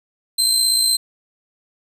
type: tone with amplitude modulation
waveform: 25% pulse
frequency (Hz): 4113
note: C8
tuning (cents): -30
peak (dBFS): -8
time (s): 0.38-0.97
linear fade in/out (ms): 10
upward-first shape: sine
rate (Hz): 56.6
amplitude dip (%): 40
effects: none